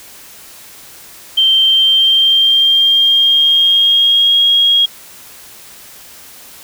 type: tone with pitch glide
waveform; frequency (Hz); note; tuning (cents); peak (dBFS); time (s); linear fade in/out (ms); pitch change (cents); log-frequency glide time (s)
sine; 3136 to 3277; G7 to G#7; 0 to -24; -7; 1.37-4.86; 10; +76; 1.62-4.42
effects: white hiss -37 dBFS RMS until 6.63 s